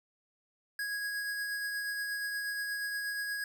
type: tone with tremolo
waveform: square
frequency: 1655 Hz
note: G#6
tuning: 6 cents flat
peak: -33 dBFS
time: 0.79-3.44 s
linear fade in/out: 2 ms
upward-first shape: triangle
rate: 8.4 Hz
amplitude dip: 30%
effects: none